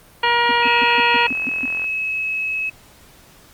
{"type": "harmonic tone", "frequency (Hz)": 474.9, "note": "A#4", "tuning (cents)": 32, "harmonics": [1, 2, 3, 4, 5, 6, 7, 9], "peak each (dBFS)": [-25, -17, -24, -21, -24, -23, -29, -32], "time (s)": [0.23, 1.27], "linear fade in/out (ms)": 5}
{"type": "click train", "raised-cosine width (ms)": 0.5, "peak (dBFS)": -21, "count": 69, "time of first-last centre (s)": [0.25, 1.843], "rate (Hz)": 42.7}
{"type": "tone bursts", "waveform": "sine", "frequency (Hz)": 257.7, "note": "C4", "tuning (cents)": -26, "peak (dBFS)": -23, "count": 8, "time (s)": [0.49, 1.654], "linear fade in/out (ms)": 2, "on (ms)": 23, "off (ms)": 140}
{"type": "tone", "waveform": "sine", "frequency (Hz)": 2574, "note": "E7", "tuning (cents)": -42, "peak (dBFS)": -20, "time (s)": [0.62, 2.7], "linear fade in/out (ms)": 10}
{"effects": ["pink hiss -48 dBFS RMS until 3.53 s", "Opus 32 kbps"]}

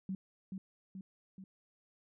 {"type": "tone with echo", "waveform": "sine", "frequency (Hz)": 190.4, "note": "F#3", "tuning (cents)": 50, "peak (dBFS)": -35, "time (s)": [0.09, 0.15], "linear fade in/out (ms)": 2, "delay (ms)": 430, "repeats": 3, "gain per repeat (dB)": -4, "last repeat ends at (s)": 1.44, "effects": []}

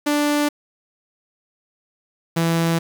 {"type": "tone pair in turn", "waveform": "sawtooth", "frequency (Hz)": [293.7, 166.12], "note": ["D4", "E3"], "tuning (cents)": [0, 14], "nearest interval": "minor seventh", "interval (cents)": 986, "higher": "first", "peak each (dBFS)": -13, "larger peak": "neither", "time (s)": [[0.06, 0.49], [2.36, 2.79]], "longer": "neither", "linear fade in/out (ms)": 10, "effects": ["7-bit"]}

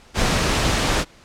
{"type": "noise", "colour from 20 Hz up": "pink", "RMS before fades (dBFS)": -19, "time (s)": [0.14, 1.05], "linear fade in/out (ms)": 50, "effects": ["pink hiss -49 dBFS RMS until 1.24 s", "low-pass 7000 Hz 12 dB/octave"]}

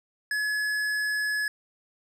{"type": "tone with tanh clipping", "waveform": "sine", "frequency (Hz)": 1700, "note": "G#6", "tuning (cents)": 40, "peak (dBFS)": -27, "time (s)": [0.31, 1.48], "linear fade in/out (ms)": 2, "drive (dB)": 14, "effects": []}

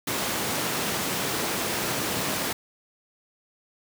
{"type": "high-pass noise", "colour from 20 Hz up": "pink", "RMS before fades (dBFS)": -28, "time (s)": [0.07, 2.53], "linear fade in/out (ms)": 5, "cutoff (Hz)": 160, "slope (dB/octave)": 12, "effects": []}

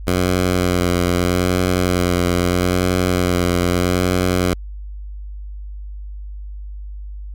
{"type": "tone with vibrato", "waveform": "10% pulse", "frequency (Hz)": 89.8, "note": "F2", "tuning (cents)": 49, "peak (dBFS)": -7, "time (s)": [0.07, 4.54], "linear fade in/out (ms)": 5, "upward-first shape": "sine", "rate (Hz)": 0.79, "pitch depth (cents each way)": 28, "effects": ["added 50 Hz sine -28 dBFS peak until 7.34 s"]}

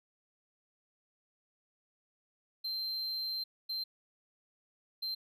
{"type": "tone bursts at uneven times", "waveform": "triangle", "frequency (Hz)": 4133, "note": "C8", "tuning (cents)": -22, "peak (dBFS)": -33, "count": 3, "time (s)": [[2.64, 3.44], [3.69, 3.84], [5.02, 5.15]], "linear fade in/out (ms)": 10, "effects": []}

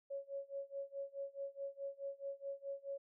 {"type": "tone with tremolo", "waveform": "sine", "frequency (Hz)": 554.4, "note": "C#5", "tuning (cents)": 0, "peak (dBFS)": -39, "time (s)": [0.1, 2.98], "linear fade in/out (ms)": 10, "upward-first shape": "sine", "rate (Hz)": 4.7, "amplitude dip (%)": 95, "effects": []}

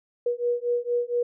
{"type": "beating tone pair", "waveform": "sine", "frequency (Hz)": [480, 484.3], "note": ["B4", "B4"], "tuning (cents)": [-49, -34], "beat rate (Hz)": 4.3, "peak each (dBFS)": -26, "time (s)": [0.26, 1.23], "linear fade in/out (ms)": 5, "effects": []}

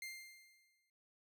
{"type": "tone with exponential decay", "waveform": "sawtooth", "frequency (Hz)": 2103, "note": "C7", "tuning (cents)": 8, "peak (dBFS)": -40, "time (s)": [0.02, 0.9], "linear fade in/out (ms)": 2, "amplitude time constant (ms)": 190, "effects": ["noise-tail reverb RT60 0.5 s tail -22 dB re dry"]}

